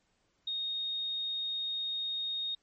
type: tone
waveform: sine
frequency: 3716 Hz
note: A#7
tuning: 6 cents flat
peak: -32 dBFS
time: 0.47-2.55 s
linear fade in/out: 5 ms
effects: pink hiss -74 dBFS RMS until 2.62 s + MP3 32 kbps